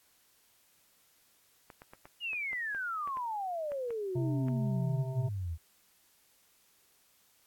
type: clicks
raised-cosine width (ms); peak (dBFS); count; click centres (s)
0.5; -33; 12; 1.702 / 1.819 / 1.935 / 2.055 / 2.332 / 2.531 / 2.748 / 3.075 / 3.171 / 3.719 / 3.906 / 4.484
type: exponential sweep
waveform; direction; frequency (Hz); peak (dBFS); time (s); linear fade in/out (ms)
sine; down; 2917 to 77.78; -33; 2.2-5.58; 50
type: harmonic tone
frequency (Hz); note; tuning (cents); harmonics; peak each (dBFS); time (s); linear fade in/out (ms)
130.81; C3; 0; 1 / 3 / 5 / 7; -30 / -46 / -45 / -52; 4.15-5.29; 10
effects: white hiss -67 dBFS RMS until 7.46 s + AAC 64 kbps